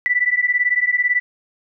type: beating tone pair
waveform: sine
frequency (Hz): 1964 / 1982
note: B6 / B6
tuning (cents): -10 / +6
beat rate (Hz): 18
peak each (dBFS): -18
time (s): 0.06-1.2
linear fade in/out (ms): 0
effects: none